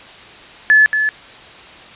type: tone with echo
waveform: sine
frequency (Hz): 1726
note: A6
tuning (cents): -34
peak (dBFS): -6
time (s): 0.7-0.86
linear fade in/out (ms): 0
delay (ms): 230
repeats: 1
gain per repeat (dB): -7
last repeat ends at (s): 1.09
effects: white hiss -38 dBFS RMS until 1.95 s + resampled to 8000 Hz